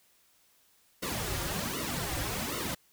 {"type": "noise with flanger", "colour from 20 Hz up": "pink", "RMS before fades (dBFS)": -34, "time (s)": [1.02, 2.75], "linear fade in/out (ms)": 10, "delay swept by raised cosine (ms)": [1.2, 4.7], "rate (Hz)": 1.3, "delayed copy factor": -1, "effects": ["white hiss -66 dBFS RMS until 2.92 s"]}